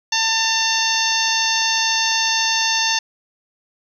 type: harmonic tone with a mistuned harmonic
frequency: 894 Hz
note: A5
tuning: 27 cents sharp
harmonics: 1 / 2 / 3 / 4 / 5 / 6 / 7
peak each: -24 / -24 / -24 / -24 / -24 / -24 / -24 dBFS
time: 0.12-2.99 s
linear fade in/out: 5 ms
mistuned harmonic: 3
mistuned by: +36 cents
effects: 8-bit